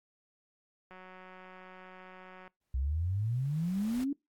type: click train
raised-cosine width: 0.5 ms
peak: -36 dBFS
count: 291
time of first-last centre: 0.91-2.478 s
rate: 185 Hz
type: noise with exponential growth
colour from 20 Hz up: pink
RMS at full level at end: -46 dBFS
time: 2.61-4.04 s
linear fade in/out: 5 ms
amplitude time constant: 310 ms
type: exponential sweep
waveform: sine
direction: up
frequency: 62 to 290.7 Hz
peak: -29 dBFS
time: 2.74-4.13 s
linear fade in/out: 5 ms
effects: noise-tail reverb RT60 0.2 s tail -23 dB re dry + AAC 64 kbps